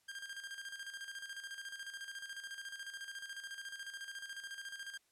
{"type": "tone with tremolo", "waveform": "sawtooth", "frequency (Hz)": 1600, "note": "G6", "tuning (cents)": 35, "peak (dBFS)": -39, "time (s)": [0.08, 4.98], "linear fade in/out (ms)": 10, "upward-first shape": "square", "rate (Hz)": 14, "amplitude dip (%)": 60, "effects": ["white hiss -75 dBFS RMS until 5.11 s", "low-pass 11000 Hz 12 dB/octave"]}